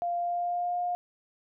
sine tone with pitch glide, 696 to 709.8 Hz, F5 to F5, -6 to +28 cents, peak -27 dBFS, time 0.02-0.95 s, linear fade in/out 0 ms, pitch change +34 cents, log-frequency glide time 0.16-0.79 s, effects none

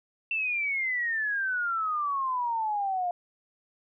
sine exponential sweep, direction down, 2700 to 698.5 Hz, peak -26 dBFS, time 0.31-3.11 s, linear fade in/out 2 ms, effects none

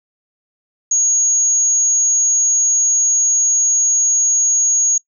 sine tone, 6640 Hz, G#8, 1 cent flat, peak -12 dBFS, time 0.91-4.98 s, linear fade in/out 5 ms, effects noise-tail reverb RT60 0.1 s tail -20 dB re dry

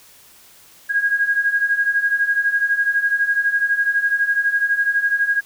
sine beating tone pair, 1629 / 1641 Hz, G#6 / G#6, -34 / -21 cents, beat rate 12 Hz, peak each -21 / -17 dBFS, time 0.89-5.41 s, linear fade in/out 20 ms, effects white hiss -48 dBFS RMS until 5.45 s

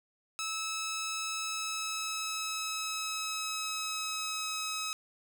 10% pulse tone with pitch glide, 1300 to 1279.1 Hz, E6 to D#6, -24 to +47 cents, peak -25 dBFS, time 0.39-4.93 s, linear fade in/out 0 ms, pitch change -29 cents, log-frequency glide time 1.39-4.5 s, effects none

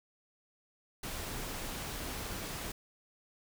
pink noise, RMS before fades -40 dBFS, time 1.03-2.72 s, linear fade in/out 5 ms, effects none

